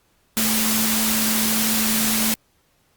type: tone in noise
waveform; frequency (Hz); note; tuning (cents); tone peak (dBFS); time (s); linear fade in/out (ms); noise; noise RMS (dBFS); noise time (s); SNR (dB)
sine; 220; A3; 0; -23; 0.37-2.34; 0; white; -21; 0.37-2.34; -5
effects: pink hiss -63 dBFS RMS until 2.96 s + Opus 48 kbps